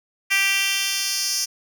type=tone with high-pass filter sweep; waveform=10% pulse; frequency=392 Hz; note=G4; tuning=in tune; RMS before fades=-22 dBFS; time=0.3-1.46 s; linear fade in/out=20 ms; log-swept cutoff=2300 to 5400 Hz; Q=2.5; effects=none